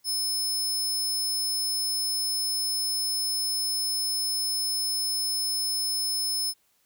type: tone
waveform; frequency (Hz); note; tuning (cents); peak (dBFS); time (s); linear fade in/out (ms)
sawtooth; 5220; E8; -18; -23; 0.04-6.54; 50
effects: white hiss -68 dBFS RMS until 6.85 s